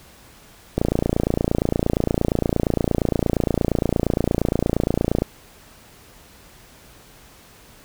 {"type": "click train", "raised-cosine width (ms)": 2, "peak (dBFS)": -5, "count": 128, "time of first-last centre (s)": [0.78, 5.221], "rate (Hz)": 28.6, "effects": ["pink hiss -48 dBFS RMS until 7.84 s"]}